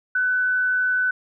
sine tone with frequency modulation, 1502 Hz, F#6, 26 cents sharp, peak -18 dBFS, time 0.15-1.11 s, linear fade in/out 5 ms, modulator 95.6 Hz, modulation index 0.22, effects none

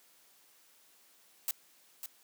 blue noise with echo, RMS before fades -32 dBFS, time 1.48-1.51 s, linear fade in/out 2 ms, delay 550 ms, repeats 1, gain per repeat -9 dB, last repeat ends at 2.06 s, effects white hiss -64 dBFS RMS until 2.23 s + high-pass 200 Hz 12 dB/octave

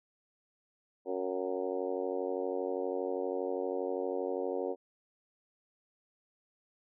harmonic tone with a mistuned harmonic, 92.5 Hz, F#2, in tune, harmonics 3 / 4 / 5 / 6 / 7 / 8 / 9 / 10, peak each -41 / -37 / -36 / -38 / -49 / -44 / -52 / -52 dBFS, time 1.05-4.76 s, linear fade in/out 50 ms, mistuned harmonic 7, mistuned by +28 cents, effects none

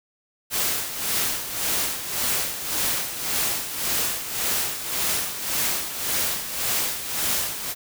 white noise with tremolo, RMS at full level -23 dBFS, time 0.5-7.75 s, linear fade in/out 50 ms, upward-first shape sine, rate 1.8 Hz, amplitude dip 65%, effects none

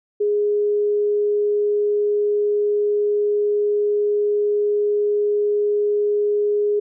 sine tone, 414.5 Hz, G#4, 3 cents flat, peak -16 dBFS, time 0.2-6.8 s, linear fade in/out 10 ms, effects none

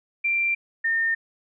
sine tone pair in turn, 2363 / 1819.8 Hz, D7 / A#6, +10 / -42 cents, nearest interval perfect fourth, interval 452 cents, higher first, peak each -20 dBFS, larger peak neither, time 0.24-0.55 / 0.84-1.15 s, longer neither, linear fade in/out 10 ms, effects none

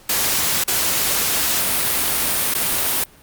white noise with dropouts, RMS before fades -19 dBFS, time 0.09-3.04 s, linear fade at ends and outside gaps 5 ms, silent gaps 0.639-0.678 / 2.54-2.548 s, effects pink hiss -48 dBFS RMS until 3.22 s + Opus 48 kbps

